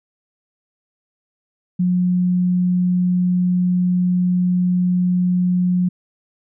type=tone; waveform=sine; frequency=180 Hz; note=F#3; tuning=47 cents flat; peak=-14 dBFS; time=1.79-5.89 s; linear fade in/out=10 ms; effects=none